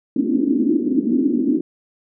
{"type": "band-pass noise", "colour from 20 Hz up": "white", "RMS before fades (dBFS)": -18, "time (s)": [0.16, 1.61], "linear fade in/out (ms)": 5, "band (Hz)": [240, 310], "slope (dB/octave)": 48, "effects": []}